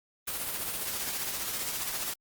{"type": "noise with tremolo", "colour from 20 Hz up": "white", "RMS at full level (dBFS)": -32, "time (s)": [0.27, 2.14], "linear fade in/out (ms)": 10, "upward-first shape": "sine", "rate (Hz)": 15, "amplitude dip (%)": 40, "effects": ["Opus 32 kbps"]}